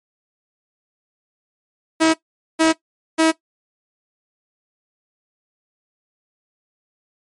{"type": "tone bursts", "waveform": "sawtooth", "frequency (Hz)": 321.6, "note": "E4", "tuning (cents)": -43, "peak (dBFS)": -8, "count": 3, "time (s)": [2, 3.32], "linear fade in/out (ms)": 20, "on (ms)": 140, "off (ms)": 450, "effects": ["noise-tail reverb RT60 0.1 s tail -17 dB re dry", "MP3 48 kbps"]}